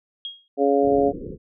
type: tone with exponential decay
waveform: sine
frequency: 3270 Hz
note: G#7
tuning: 28 cents flat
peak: -26 dBFS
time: 0.25-0.48 s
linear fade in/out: 1 ms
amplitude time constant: 49 ms
type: harmonic tone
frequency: 140 Hz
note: C#3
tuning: 18 cents sharp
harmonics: 2 / 3 / 4 / 5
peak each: -22 / -19 / -22 / -23 dBFS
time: 0.57-1.13 s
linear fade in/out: 50 ms
type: low-pass noise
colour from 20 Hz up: white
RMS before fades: -34 dBFS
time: 0.81-1.38 s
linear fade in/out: 50 ms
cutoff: 500 Hz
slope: 96 dB/octave
effects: none